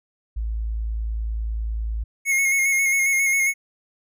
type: tone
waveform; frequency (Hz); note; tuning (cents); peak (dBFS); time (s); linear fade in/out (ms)
sine; 55; A1; 0; -23; 0.36-2.04; 10
type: tone with vibrato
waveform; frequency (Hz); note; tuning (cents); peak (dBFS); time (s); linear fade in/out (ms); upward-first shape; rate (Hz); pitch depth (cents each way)
square; 2171; C#7; -37; -18; 2.25-3.54; 50; square; 7.4; 26
effects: none